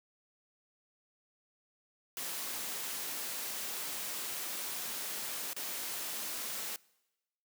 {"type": "noise with dropouts", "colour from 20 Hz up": "white", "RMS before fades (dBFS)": -39, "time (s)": [2.17, 6.76], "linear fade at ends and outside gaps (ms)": 1, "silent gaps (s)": [5.532, 5.564], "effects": ["noise-tail reverb RT60 1.0 s tail -24 dB re dry", "high-pass 200 Hz 12 dB/octave"]}